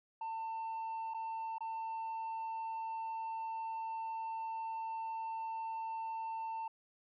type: tone with dropouts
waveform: sine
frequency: 897 Hz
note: A5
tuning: 33 cents sharp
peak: -35 dBFS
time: 0.21-6.68 s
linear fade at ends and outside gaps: 5 ms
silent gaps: 1.138-1.144 / 1.583-1.606 s
effects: tanh soft clip ceiling -37 dBFS